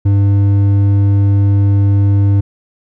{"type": "tone with hard clipping", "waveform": "sine", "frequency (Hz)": 99.9, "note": "G2", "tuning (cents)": 33, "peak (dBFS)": -9, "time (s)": [0.05, 2.41], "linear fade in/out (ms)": 10, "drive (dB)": 6, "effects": []}